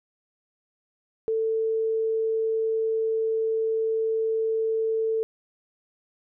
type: tone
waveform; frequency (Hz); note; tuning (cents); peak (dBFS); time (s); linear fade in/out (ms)
sine; 444.9; A4; +19; -22; 1.28-5.23; 0
effects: none